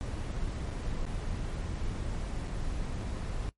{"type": "noise with dropouts", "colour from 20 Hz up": "brown", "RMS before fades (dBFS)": -34, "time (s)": [0.01, 3.49], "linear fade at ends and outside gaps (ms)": 0, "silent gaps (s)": [[0.704, 0.709], [1.052, 1.065], [2.475, 2.479]], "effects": ["noise-tail reverb RT60 0.1 s tail -19 dB re dry", "MP3 48 kbps"]}